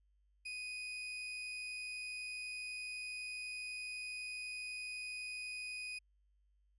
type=tone; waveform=35% pulse; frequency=2489 Hz; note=D#7; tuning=in tune; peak=-40 dBFS; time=0.45-5.99 s; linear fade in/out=10 ms; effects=added 50 Hz sine -70 dBFS peak until 6.78 s + resampled to 24000 Hz